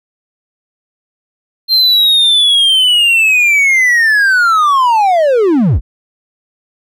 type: linear sweep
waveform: triangle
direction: down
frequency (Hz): 4186 to 32.58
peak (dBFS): -5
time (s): 1.68-5.81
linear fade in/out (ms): 50
effects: none